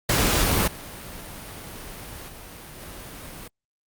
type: noise with level steps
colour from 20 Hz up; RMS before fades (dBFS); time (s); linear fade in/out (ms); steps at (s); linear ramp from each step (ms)
pink; -21 / -38 / -41 / -39; 0.09-3.48; 5; 0.67 / 2.28 / 2.79; 10
effects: Opus 48 kbps